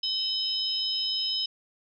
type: tone cluster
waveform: sine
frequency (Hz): 3056 / 3799 / 5130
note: G7 / A#7 / E8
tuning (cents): -45 / +32 / -48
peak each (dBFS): -30 / -34 / -29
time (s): 0.03-1.46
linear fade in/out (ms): 5
effects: none